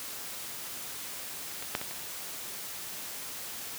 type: clicks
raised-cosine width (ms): 0.3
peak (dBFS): -23 / -12 / -20 / -25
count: 4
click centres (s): 1.625 / 1.751 / 1.814 / 1.911
effects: white hiss -40 dBFS RMS until 3.78 s + high-pass 80 Hz 12 dB/octave